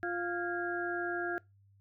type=harmonic tone with a mistuned harmonic; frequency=349.2 Hz; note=F4; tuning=in tune; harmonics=1 / 2 / 4 / 5; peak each=-36 / -39 / -40 / -38 dBFS; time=0.03-1.38 s; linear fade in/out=0 ms; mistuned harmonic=5; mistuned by=-110 cents; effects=noise-tail reverb RT60 0.2 s tail -22 dB re dry + added 99 Hz sine -61 dBFS peak until 1.8 s